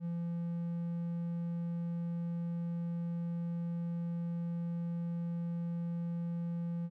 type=tone; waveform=triangle; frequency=170.4 Hz; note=F3; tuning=42 cents flat; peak=-32 dBFS; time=0-6.9 s; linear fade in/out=50 ms; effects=none